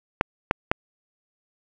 clicks, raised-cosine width 0.5 ms, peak -3 dBFS, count 3, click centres 0.211 / 0.511 / 0.715 s, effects none

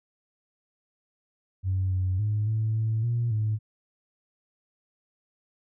sine tone with pitch steps, 94.3 / 92.9 / 105.7 / 109.8 / 110.7 / 118.2 / 107.9 Hz, F#2 / F#2 / G#2 / A2 / A2 / A#2 / A2, +33 / +7 / +31 / -3 / +11 / +24 / -33 cents, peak -22 dBFS, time 1.63-3.59 s, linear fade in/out 50 ms, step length 280 ms, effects tanh soft clip ceiling -19 dBFS

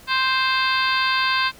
harmonic tone with a mistuned harmonic, 523.3 Hz, C5, in tune, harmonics 2 / 3 / 4 / 5 / 6 / 7 / 8 / 9, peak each -22 / -23 / -29 / -26 / -32 / -28 / -30 / -30 dBFS, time 0.07-1.52 s, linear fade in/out 50 ms, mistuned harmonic 7, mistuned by -18 cents, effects pink hiss -47 dBFS RMS until 1.59 s

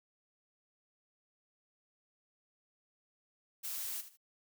blue noise with echo, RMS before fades -40 dBFS, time 3.63-4.02 s, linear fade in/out 20 ms, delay 77 ms, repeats 2, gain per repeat -12 dB, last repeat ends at 4.174 s, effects none

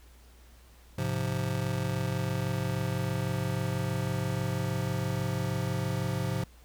square chord, F minor, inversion first, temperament just, 104.77 / 130.96 / 174.61 Hz, Ab2 / C3 / F3, +16 / +2 / 0 cents, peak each -34 / -33 / -35 dBFS, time 0.98-6.44 s, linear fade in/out 5 ms, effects added 60 Hz sine -53 dBFS peak until 6.64 s + pink hiss -60 dBFS RMS until 6.64 s

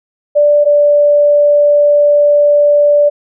sine tone pair in turn, 587 / 584.5 Hz, D5 / D5, -1 / -8 cents, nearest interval unison, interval 7 cents, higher first, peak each -5 dBFS, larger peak neither, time 0.35-0.65 / 0.65-3.1 s, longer second, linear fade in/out 20 ms, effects none

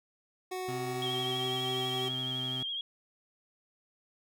25% pulse tone with pitch glide, 370 to 382.4 Hz, F#4 to G4, 0 to -43 cents, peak -31 dBFS, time 0.51-2.09 s, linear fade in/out 10 ms, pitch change +57 cents, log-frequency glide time 0.69-1.55 s
25% pulse tone, 128.6 Hz, C3, 30 cents flat, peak -34 dBFS, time 0.68-2.63 s, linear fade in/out 5 ms
sine tone with vibrato, 3244 Hz, G#7, 41 cents flat, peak -33 dBFS, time 1.02-2.81 s, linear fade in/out 2 ms, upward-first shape sine, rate 12 Hz, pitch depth 44 cents each way
effects none

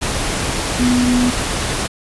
sine tone in noise, 246.9 Hz, B3, in tune, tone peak -12 dBFS, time 0.79-1.31 s, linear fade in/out 20 ms, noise pink, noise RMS -20 dBFS, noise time 0.01-1.88 s, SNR +5 dB, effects resampled to 24000 Hz

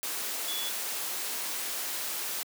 sine tone in noise, 3418 Hz, G#7, 49 cents sharp, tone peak -34 dBFS, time 0.48-0.69 s, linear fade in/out 0 ms, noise white, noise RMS -34 dBFS, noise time 0.03-2.43 s, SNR -3 dB, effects high-pass 300 Hz 12 dB/octave

